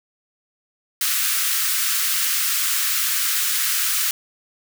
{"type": "high-pass noise", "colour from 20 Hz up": "white", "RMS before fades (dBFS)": -21, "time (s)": [1.01, 4.11], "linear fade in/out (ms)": 2, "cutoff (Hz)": 1200, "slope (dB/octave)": 48, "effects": []}